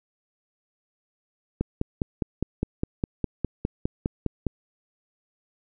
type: click train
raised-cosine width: 3 ms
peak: -11 dBFS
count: 15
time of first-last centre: 1.61-4.467 s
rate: 4.9 Hz
effects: none